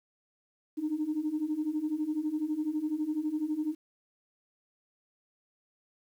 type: beating tone pair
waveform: sine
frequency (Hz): 298.9 / 310.9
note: D4 / D#4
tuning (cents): +31 / -1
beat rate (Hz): 12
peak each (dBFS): -33 / -30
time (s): 0.77-3.75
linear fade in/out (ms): 20
effects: tanh soft clip ceiling -22 dBFS + 10-bit